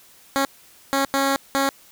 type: tone bursts at uneven times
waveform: 10% pulse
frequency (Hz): 274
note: C#4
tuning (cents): -20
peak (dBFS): -10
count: 4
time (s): 0.36-0.45 / 0.93-1.05 / 1.14-1.36 / 1.55-1.69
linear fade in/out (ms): 0
effects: white hiss -51 dBFS RMS until 1.91 s